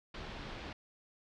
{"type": "low-pass noise", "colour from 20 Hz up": "pink", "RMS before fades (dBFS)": -45, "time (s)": [0.14, 0.73], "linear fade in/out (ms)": 5, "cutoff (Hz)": 4300, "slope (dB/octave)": 24, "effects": []}